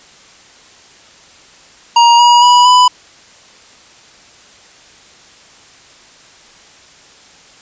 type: tone with pitch steps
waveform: square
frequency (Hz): 943 / 960 / 977.4 / 995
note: A#5 / B5 / B5 / B5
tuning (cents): +20 / -49 / -18 / +13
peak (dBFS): -5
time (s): 1.96-2.88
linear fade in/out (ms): 5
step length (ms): 230
effects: white hiss -42 dBFS RMS until 7.61 s + resampled to 16000 Hz